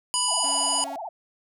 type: harmonic tone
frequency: 985 Hz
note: B5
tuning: 5 cents flat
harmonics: 1 / 3 / 5 / 7 / 9 / 10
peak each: -29 / -29 / -29 / -29 / -29 / -29 dBFS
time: 0.14-0.84 s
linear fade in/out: 0 ms
type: tone with vibrato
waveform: sine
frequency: 765 Hz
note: G5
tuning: 42 cents flat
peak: -31 dBFS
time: 0.28-1.09 s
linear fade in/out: 5 ms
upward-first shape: sine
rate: 17 Hz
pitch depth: 280 cents each way
type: tone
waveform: sawtooth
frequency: 277.2 Hz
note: C#4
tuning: in tune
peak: -34 dBFS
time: 0.44-0.96 s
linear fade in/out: 2 ms
effects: none